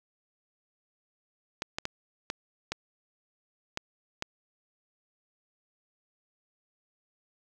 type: clicks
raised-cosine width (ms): 0.2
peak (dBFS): -14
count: 7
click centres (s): 1.621 / 1.785 / 1.854 / 2.301 / 2.72 / 3.774 / 4.224
effects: none